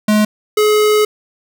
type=tone pair in turn; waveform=square; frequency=212.1 / 424.2 Hz; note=G#3 / G#4; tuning=+37 / +37 cents; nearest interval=octave; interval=1200 cents; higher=second; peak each=-10 dBFS; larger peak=neither; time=0.08-0.25 / 0.57-1.05 s; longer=second; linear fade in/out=5 ms; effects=none